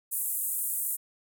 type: band-pass noise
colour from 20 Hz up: white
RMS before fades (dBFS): -31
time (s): 0.11-0.97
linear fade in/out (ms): 20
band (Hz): 8200 to 16000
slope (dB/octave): 48
effects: none